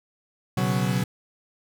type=chord; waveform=40% pulse; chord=B suspended second; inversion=none; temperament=equal; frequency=123.47 / 138.59 / 185 Hz; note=B2 / C#3 / F#3; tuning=0 / 0 / 0 cents; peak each=-25 / -27 / -24 dBFS; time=0.57-1.04 s; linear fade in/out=5 ms; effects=none